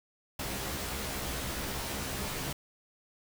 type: noise with comb filter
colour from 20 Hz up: pink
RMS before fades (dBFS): -36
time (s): 0.39-2.53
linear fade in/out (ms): 5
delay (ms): 15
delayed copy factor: +0.85
effects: none